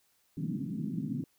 white band-pass noise, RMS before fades -35 dBFS, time 0.37-1.24 s, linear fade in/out 2 ms, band 130 to 280 Hz, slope 48 dB/octave, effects white hiss -71 dBFS RMS until 1.38 s

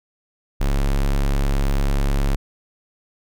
square tone, 34.65 Hz, C#1, in tune, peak -17 dBFS, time 0.6-2.36 s, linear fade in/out 10 ms, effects none

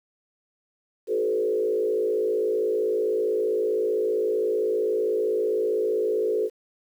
sine tone with frequency modulation, 435.3 Hz, A4, 19 cents flat, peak -21 dBFS, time 1.07-6.5 s, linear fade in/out 50 ms, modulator 55.5 Hz, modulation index 1.1, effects 9-bit

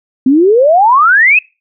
sine exponential sweep, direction up, 250.9 to 2637 Hz, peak -4 dBFS, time 0.26-1.39 s, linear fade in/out 5 ms, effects noise-tail reverb RT60 0.3 s tail -26 dB re dry

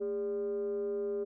sine tone with frequency modulation, 405.3 Hz, G#4, 42 cents flat, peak -30 dBFS, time 0-1.25 s, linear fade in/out 20 ms, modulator 181 Hz, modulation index 0.41, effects tanh soft clip ceiling -28 dBFS

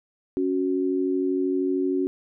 sine tone pair together, 277.4 / 370.3 Hz, C#4 / F#4, +1 / +1 cents, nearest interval perfect fourth, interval 500 cents, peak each -24 dBFS, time 0.37-2.07 s, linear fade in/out 0 ms, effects none

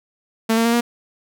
sawtooth tone with pitch steps, 224.3 / 228.6 / 233 / 237.5 Hz, A3 / A#3 / A#3 / A#3, +34 / -34 / -1 / +33 cents, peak -11 dBFS, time 0.49-0.81 s, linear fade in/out 10 ms, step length 80 ms, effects none

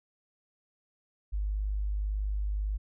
sine tone, 50.9 Hz, G#1, 34 cents flat, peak -28 dBFS, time 1.32-2.78 s, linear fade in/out 20 ms, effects none

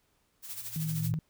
blue noise with tremolo, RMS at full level -38 dBFS, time 0.42-1.12 s, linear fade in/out 50 ms, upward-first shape sine, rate 13 Hz, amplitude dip 60%
sine tone with exponential growth, 114.1 Hz, A#2, 37 cents flat, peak -27 dBFS, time 0.49-1.14 s, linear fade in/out 0 ms, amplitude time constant 140 ms
sine tone, 158.3 Hz, D#3, 30 cents sharp, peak -30 dBFS, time 0.76-1.19 s, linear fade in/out 2 ms
effects pink hiss -72 dBFS RMS until 1.29 s

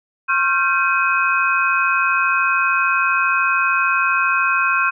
sine tone cluster, 1080 / 1382 / 1555 / 2521 Hz, C#6 / F6 / G6 / D#7, -45 / -19 / -14 / +22 cents, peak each -20 dBFS, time 0.28-4.91 s, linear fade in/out 20 ms, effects none

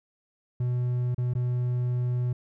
triangle tone with dropouts, 123.47 Hz, B2, in tune, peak -22 dBFS, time 0.6-2.33 s, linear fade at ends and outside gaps 5 ms, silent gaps 1.147-1.18 / 1.337-1.351 s, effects none

